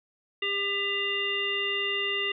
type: harmonic tone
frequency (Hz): 399.4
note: G4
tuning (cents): +32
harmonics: 1 / 3 / 5 / 7 / 9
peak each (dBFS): -34 / -39 / -31 / -29 / -38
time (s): 0.42-2.32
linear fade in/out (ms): 5
effects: none